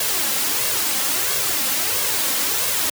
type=noise with flanger; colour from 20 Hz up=white; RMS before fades=-21 dBFS; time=0-2.9 s; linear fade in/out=5 ms; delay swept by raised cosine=1.8 to 3.8 ms; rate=1.5 Hz; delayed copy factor=+0.6; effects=high-pass 100 Hz 12 dB/octave